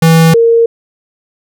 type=tone pair in turn; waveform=square / sine; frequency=163.3 / 461.9 Hz; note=E3 / A#4; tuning=-16 / -16 cents; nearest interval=octave + tritone; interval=1800 cents; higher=second; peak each=-4 dBFS; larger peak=neither; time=0.02-0.34 / 0.34-0.66 s; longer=neither; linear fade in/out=5 ms; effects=none